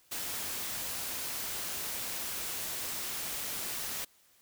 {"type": "noise", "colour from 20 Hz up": "white", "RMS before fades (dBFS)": -37, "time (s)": [0.11, 4.05], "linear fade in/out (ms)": 10, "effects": ["white hiss -65 dBFS RMS until 4.41 s"]}